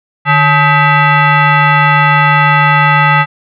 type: tone with frequency modulation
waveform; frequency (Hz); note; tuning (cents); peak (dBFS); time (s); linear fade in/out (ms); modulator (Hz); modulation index
sine; 560; C#5; +18; -5; 0.25-3.26; 50; 711; 2.6
effects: none